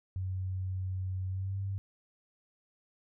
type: tone with pitch glide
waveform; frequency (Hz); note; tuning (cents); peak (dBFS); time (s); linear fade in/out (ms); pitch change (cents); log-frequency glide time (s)
sine; 93.5 to 97.75; F#2 to G2; +19 to -4; -32; 0.16-1.78; 0; +77; 1.28-1.58
effects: none